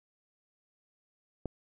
click, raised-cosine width 2 ms, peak -21 dBFS, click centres 1.457 s, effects none

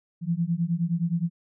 sine beating tone pair, 164.81 / 174.41 Hz, E3 / F3, 0 / -2 cents, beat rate 9.6 Hz, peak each -26 dBFS, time 0.21-1.3 s, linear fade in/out 50 ms, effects none

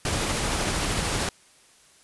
pink noise with tremolo, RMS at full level -25 dBFS, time 0.05-1.29 s, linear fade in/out 2 ms, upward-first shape triangle, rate 13 Hz, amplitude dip 25%, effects white hiss -56 dBFS RMS until 2.03 s + resampled to 24000 Hz

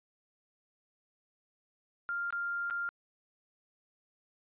sine tone with dropouts, 1396.9 Hz, F6, in tune, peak -32 dBFS, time 2.09-2.89 s, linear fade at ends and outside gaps 0 ms, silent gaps 2.305-2.326 / 2.7-2.708 s, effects resampled to 8000 Hz

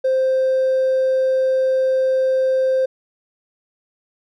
triangle tone with hard clipping, 523 Hz, C5, 1 cent flat, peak -14 dBFS, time 0.04-2.86 s, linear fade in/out 10 ms, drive 2 dB, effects none

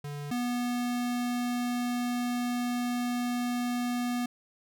square tone pair in turn, 145 / 243.9 Hz, D3 / B3, -22 / -21 cents, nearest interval major sixth, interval 901 cents, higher second, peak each -36 / -29 dBFS, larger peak second, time 0.04-0.31 / 0.31-4.26 s, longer second, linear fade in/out 5 ms, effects none

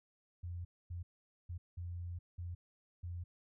sine tone bursts at uneven times, 87.31 Hz, F2, in tune, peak -40 dBFS, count 6, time 0.43-0.65 / 0.9-1.03 / 1.49-1.58 / 1.77-2.19 / 2.38-2.55 / 3.03-3.24 s, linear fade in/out 10 ms, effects none

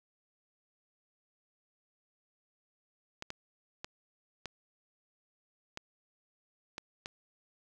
clicks, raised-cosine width 0.2 ms, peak -22 dBFS, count 7, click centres 3.224 / 3.304 / 3.845 / 4.457 / 5.774 / 6.781 / 7.059 s, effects none

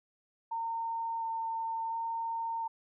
sine tone with vibrato, 910 Hz, A#5, 42 cents flat, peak -32 dBFS, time 0.51-2.68 s, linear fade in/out 10 ms, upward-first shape square, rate 0.71 Hz, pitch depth 8 cents each way, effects none

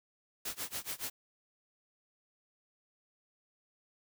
white noise with tremolo, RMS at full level -37 dBFS, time 0.45-1.1 s, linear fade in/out 5 ms, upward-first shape sine, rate 7.1 Hz, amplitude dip 95%, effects none

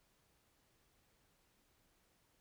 silence, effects pink hiss -75 dBFS RMS until 2.4 s

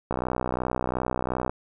click train, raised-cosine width 1 ms, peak -12 dBFS, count 88, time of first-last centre 0.11-1.495 s, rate 62.8 Hz, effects none

